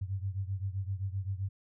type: beating tone pair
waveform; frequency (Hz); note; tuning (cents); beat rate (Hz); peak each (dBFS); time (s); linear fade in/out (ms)
sine; 94.5 / 102.2; F#2 / G#2; +37 / -27; 7.7; -34 / -37; 0.01-1.49; 10
effects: none